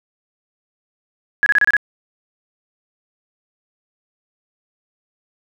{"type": "tone bursts", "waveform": "sine", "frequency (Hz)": 1675, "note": "G#6", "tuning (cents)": 14, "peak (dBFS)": -10, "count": 6, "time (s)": [1.43, 1.767], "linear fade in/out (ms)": 0, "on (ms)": 32, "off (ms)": 29, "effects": []}